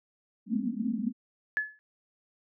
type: band-pass noise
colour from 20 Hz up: white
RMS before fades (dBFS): -31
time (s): 0.46-1.13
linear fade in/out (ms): 50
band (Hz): 200 to 260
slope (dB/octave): 96
type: tone with exponential decay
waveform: sine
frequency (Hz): 1714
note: A6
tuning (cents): -46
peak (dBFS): -22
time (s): 1.57-1.79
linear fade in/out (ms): 0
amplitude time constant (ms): 46
effects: none